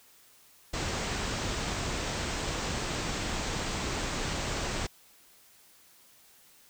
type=low-pass noise; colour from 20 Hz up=pink; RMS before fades=-33 dBFS; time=0.73-4.87 s; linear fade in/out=10 ms; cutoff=8300 Hz; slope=96 dB/octave; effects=white hiss -59 dBFS RMS until 6.69 s